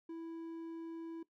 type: tone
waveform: triangle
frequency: 329.6 Hz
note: E4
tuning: in tune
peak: -40 dBFS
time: 0.09-1.23 s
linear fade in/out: 5 ms
effects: noise-tail reverb RT60 0.1 s tail -17 dB re dry